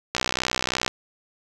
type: click train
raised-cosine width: 0.2 ms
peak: -5 dBFS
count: 47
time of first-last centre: 0.15-0.879 s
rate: 63.1 Hz
effects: none